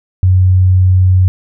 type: tone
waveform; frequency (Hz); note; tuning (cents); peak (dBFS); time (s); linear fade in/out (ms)
sine; 92.5; F#2; 0; -5; 0.23-1.28; 0
effects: none